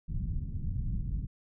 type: low-pass noise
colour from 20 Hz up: pink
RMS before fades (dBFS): -33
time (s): 0.08-1.27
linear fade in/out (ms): 20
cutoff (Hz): 170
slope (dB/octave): 24
effects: none